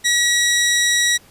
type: tone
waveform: 15% pulse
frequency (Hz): 1918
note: A#6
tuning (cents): +49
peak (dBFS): -8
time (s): 0.04-1.18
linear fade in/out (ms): 20
effects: pink hiss -49 dBFS RMS until 1.3 s + resampled to 32000 Hz